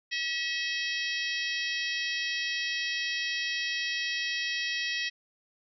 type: harmonic tone with a mistuned harmonic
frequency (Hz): 644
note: E5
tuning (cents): -41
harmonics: 3 / 4 / 5 / 6 / 7 / 8 / 9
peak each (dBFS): -33 / -35 / -37 / -39 / -40 / -41 / -42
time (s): 0.11-5.1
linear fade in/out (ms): 20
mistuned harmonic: 9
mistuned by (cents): -58
effects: none